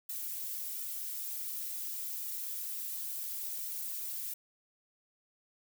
violet noise with flanger, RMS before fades -39 dBFS, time 0.09-4.34 s, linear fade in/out 5 ms, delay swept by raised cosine 1.8 to 4.3 ms, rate 1.4 Hz, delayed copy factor -0.9, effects none

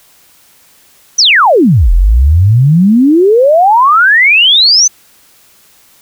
sine exponential two-way sweep, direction down then up, 6272 to 39.56 to 6272 Hz, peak -3 dBFS, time 1.18-4.88 s, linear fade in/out 10 ms, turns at 1.92 s, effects white hiss -45 dBFS RMS until 6.01 s

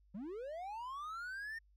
triangle linear sweep, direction up, 174.61 to 1841 Hz, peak -40 dBFS, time 0.14-1.59 s, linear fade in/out 10 ms, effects added 50 Hz sine -65 dBFS peak until 1.76 s

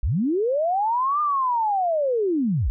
sine linear two-way sweep, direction up then down, 40.16 to 1217 to 40.16 Hz, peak -19 dBFS, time 0.03-2.7 s, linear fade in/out 0 ms, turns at 1.21 s, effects none

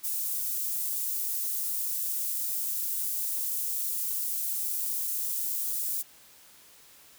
white high-pass noise, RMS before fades -31 dBFS, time 0.03-6.03 s, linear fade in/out 20 ms, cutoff 10000 Hz, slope 12 dB/octave, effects white hiss -55 dBFS RMS until 7.18 s

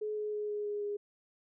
sine tone with pitch steps, 425.4 / 422.5 / 419.5 / 416.6 / 413.8 / 410.9 Hz, G#4 / G#4 / G#4 / G#4 / G#4 / G#4, +42 / +30 / +17 / +5 / -6 / -18 cents, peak -33 dBFS, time 0.01-0.97 s, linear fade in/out 10 ms, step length 160 ms, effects none

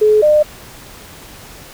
sine tone pair in turn, 426.6 / 603.3 Hz, G#4 / D5, +46 / +46 cents, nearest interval tritone, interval 600 cents, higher second, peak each -7 dBFS, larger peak neither, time 0.01-0.22 / 0.22-0.43 s, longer neither, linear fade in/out 10 ms, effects pink hiss -37 dBFS RMS until 1.73 s

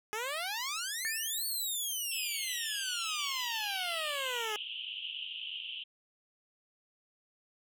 10% pulse exponential two-way sweep, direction up then down, 415.3 to 4477 to 415.3 Hz, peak -26 dBFS, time 0.13-4.56 s, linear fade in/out 0 ms, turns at 1.46 s
sine tone with exponential decay, 1788 Hz, A6, 27 cents sharp, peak -31 dBFS, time 1.05-1.56 s, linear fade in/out 0 ms, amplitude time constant 110 ms
pink band-pass noise, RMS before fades -41 dBFS, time 2.11-5.84 s, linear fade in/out 10 ms, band 2800 to 3200 Hz, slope 96 dB/octave
effects none

